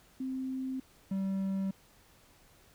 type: tone pair in turn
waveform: sine / triangle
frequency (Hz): 261.6 / 193.19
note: C4 / G3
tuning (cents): 0 / -25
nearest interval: perfect fourth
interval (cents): 525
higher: first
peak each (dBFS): -33 / -28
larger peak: second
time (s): 0.2-0.8 / 1.11-1.71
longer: neither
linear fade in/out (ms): 5
effects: pink hiss -62 dBFS RMS until 2.74 s